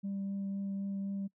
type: tone with vibrato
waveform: sine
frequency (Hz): 197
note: G3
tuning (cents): +9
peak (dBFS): -32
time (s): 0.03-1.28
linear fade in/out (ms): 20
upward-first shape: triangle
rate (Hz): 3.9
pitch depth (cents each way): 10
effects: noise-tail reverb RT60 0.1 s tail -26 dB re dry + tanh soft clip ceiling -32 dBFS